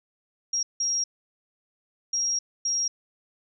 sine tone bursts at uneven times, 5620 Hz, F8, 10 cents sharp, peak -23 dBFS, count 4, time 0.53-0.63 / 0.8-1.04 / 2.13-2.39 / 2.65-2.88 s, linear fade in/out 5 ms, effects none

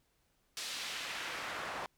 pink noise with band-pass filter sweep, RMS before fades -41 dBFS, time 0.57-1.86 s, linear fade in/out 0 ms, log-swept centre 4700 to 1000 Hz, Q 0.94, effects pink hiss -75 dBFS RMS until 1.97 s

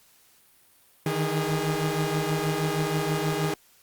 sawtooth tone cluster, 152.7 / 159 / 409.5 Hz, D#3 / D#3 / G#4, -32 / +38 / -24 cents, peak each -25 dBFS, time 1.06-3.54 s, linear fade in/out 2 ms, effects white hiss -59 dBFS RMS until 3.82 s + Opus 48 kbps

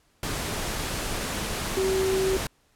sine tone in noise, 381.2 Hz, G4, 48 cents flat, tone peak -22 dBFS, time 1.77-2.37 s, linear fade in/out 2 ms, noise pink, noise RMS -30 dBFS, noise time 0.23-2.47 s, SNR +5 dB, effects pink hiss -65 dBFS RMS until 2.75 s + low-pass 12000 Hz 12 dB/octave

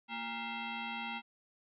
sine tone with frequency modulation, 932.3 Hz, A#5, in tune, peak -37 dBFS, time 0.08-1.22 s, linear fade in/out 50 ms, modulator 581 Hz, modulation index 4, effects none

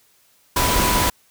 sine tone in noise, 987.8 Hz, B5, in tune, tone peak -22 dBFS, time 0.56-1.1 s, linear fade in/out 5 ms, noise pink, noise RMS -19 dBFS, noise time 0.56-1.1 s, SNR -6 dB, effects white hiss -58 dBFS RMS until 1.3 s

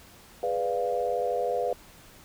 sine chord, G# diminished seventh, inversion none, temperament equal, 415.3 / 493.9 / 587.3 / 698.5 Hz, G#4 / B4 / D5 / F5, 0 / 0 / 0 / 0 cents, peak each -34 / -28 / -33 / -30 dBFS, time 0.43-1.73 s, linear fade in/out 2 ms, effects pink hiss -52 dBFS RMS until 2.24 s

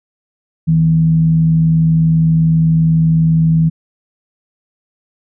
sine tone with frequency modulation, 161.3 Hz, E3, 37 cents flat, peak -8 dBFS, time 0.67-3.7 s, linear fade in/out 20 ms, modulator 80 Hz, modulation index 0.26, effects none

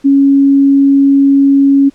sine tone, 276.8 Hz, C#4, 2 cents flat, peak -4 dBFS, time 0.04-1.9 s, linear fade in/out 20 ms, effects pink hiss -49 dBFS RMS until 1.94 s + low-pass 8000 Hz 12 dB/octave

